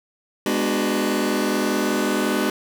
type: chord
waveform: sawtooth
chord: G# half-diminished seventh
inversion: none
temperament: just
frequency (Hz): 207.7 / 249.2 / 299 / 373.8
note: G#3 / B3 / D4 / F#4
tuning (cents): 0 / +16 / +31 / +18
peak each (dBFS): -21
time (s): 0.46-2.5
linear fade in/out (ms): 2
effects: none